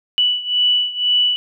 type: beating tone pair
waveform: sine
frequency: 2960 / 2962 Hz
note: F#7 / F#7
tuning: 0 / +1 cents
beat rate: 2 Hz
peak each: -16 / -19 dBFS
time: 0.18-1.36 s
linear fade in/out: 0 ms
effects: none